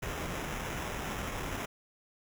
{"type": "noise with sample-and-hold", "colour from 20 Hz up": "pink", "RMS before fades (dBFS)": -37, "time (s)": [0.02, 1.66], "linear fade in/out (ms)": 10, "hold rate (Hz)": 4410, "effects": []}